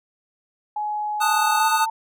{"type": "tone with pitch glide", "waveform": "sine", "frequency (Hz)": [842, 892.1], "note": ["G#5", "A5"], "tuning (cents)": [24, 24], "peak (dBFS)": -23, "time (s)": [0.76, 1.9], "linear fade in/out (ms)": 5, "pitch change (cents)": 100, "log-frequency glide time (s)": [1.59, 1.65]}
{"type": "chord", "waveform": "square", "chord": "D# diminished", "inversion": "second", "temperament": "equal", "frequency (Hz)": [880, 1244.5, 1480], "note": ["A5", "D#6", "F#6"], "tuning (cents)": [0, 0, 0], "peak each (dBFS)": [-22, -23, -27], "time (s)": [1.2, 1.86], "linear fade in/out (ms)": 20}
{"effects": []}